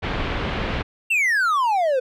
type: low-pass noise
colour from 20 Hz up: pink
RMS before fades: -25 dBFS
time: 0.02-0.83 s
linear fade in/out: 20 ms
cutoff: 3300 Hz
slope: 24 dB/octave
type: exponential sweep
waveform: triangle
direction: down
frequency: 2779 to 493.9 Hz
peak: -15 dBFS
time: 1.1-2 s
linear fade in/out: 10 ms
effects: none